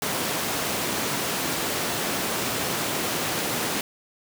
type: high-pass noise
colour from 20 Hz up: pink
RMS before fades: -27 dBFS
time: 0.02-3.81 s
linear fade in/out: 2 ms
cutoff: 180 Hz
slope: 12 dB/octave
effects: none